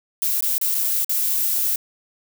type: noise with dropouts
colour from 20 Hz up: violet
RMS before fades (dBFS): -21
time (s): 0.22-1.76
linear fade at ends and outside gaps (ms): 1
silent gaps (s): 0.407-0.424 / 0.581-0.613 / 0.746-0.75 / 1.046-1.094
effects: none